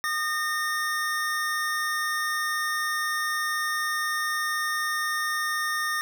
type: tone pair together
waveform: square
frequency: 1221 / 1831 Hz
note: D#6 / A#6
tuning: -33 / -32 cents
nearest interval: perfect fifth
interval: 701 cents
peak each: -30 / -28 dBFS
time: 0.04-6.01 s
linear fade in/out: 0 ms
effects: none